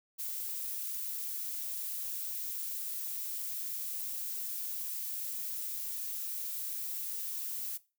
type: noise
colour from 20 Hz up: violet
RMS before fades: -38 dBFS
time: 0.18-7.78 s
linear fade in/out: 20 ms
effects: noise-tail reverb RT60 0.3 s tail -19 dB re dry